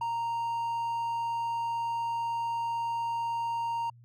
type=tone; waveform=triangle; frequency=929 Hz; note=A#5; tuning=6 cents flat; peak=-27 dBFS; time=0.01-3.9 s; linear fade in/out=5 ms; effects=added 119 Hz sine -52 dBFS peak until 4.04 s